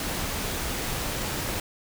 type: noise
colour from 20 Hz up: pink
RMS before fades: -30 dBFS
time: 0-1.6 s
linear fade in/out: 2 ms
effects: none